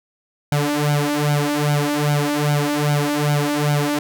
sawtooth tone with flanger, 146.83 Hz, D3, in tune, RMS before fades -19 dBFS, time 0.52-3.99 s, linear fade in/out 2 ms, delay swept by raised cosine 1.3 to 3.4 ms, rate 2.5 Hz, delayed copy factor +0.95, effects none

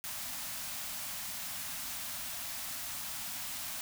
white band-stop noise, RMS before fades -40 dBFS, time 0.04-3.81 s, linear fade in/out 0 ms, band 290 to 580 Hz, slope 96 dB/octave, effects none

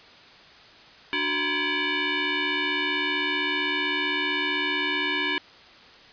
sine tone with frequency modulation, 293.7 Hz, D4, in tune, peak -23 dBFS, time 1.13-5.38 s, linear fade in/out 0 ms, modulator 663 Hz, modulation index 4.6, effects white hiss -49 dBFS RMS until 6.12 s + resampled to 11025 Hz

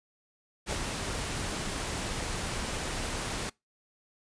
pink noise with ADSR envelope, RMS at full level -31 dBFS, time 0.66-3.5 s, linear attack 50 ms, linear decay 57 ms, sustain -3 dB, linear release 11 ms, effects noise-tail reverb RT60 0.2 s tail -24 dB re dry + resampled to 22050 Hz

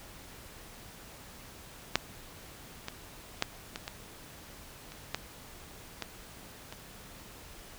clicks, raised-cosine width 0.2 ms, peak -6 / -19 / -9 / -19 / -19 / -28 / -13 / -17 / -25 dBFS, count 9, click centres 1.956 / 2.884 / 3.424 / 3.759 / 3.879 / 4.92 / 5.146 / 6.023 / 6.725 s, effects pink hiss -50 dBFS RMS until 7.78 s

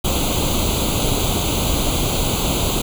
pink noise with comb filter, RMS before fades -19 dBFS, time 0.04-2.82 s, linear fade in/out 10 ms, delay 0.28 ms, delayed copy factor +0.9, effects none

